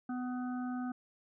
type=harmonic tone; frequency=250 Hz; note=B3; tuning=21 cents sharp; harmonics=1 / 3 / 5 / 6; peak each=-35 / -45 / -49 / -51 dBFS; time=0.09-0.92 s; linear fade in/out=5 ms; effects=none